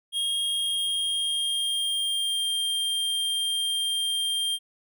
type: tone with pitch glide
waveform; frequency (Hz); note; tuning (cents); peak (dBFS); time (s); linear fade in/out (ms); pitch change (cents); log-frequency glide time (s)
square; 3252 to 3191; G#7 to G7; -37 to +30; -25; 0.12-4.59; 50; -33; 0.42-2.5
effects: none